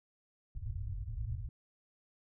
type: low-pass noise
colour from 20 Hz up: white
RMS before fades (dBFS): -39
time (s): 0.55-1.49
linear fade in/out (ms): 2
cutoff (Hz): 120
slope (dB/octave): 96
effects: none